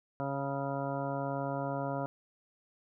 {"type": "harmonic tone", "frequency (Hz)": 138.59, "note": "C#3", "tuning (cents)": 0, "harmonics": [1, 2, 3, 4, 5, 6, 7, 9, 10], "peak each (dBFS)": [-38, -39, -45, -38, -39, -50, -41, -47, -47], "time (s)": [0.2, 2.06], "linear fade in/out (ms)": 0, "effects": []}